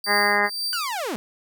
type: tone with tremolo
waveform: 40% pulse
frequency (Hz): 4668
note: D8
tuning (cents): -11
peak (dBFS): -22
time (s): 0.04-0.89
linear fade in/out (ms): 2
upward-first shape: triangle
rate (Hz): 2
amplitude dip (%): 95
type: harmonic tone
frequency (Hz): 205.1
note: G#3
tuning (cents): -21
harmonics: 1 / 2 / 3 / 4 / 5 / 6 / 7 / 8 / 9 / 10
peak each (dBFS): -33 / -28 / -29 / -25 / -28 / -28 / -33 / -25 / -23 / -26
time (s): 0.06-0.5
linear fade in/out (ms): 50
type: linear sweep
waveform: sawtooth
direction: down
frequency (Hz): 1503 to 187.4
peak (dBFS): -22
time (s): 0.73-1.16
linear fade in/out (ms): 0
effects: none